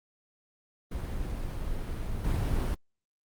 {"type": "noise with level steps", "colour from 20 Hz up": "brown", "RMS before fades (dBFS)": [-33, -27], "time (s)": [0.91, 2.75], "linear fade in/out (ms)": 10, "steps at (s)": 2.24, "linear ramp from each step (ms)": 10, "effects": ["Opus 32 kbps"]}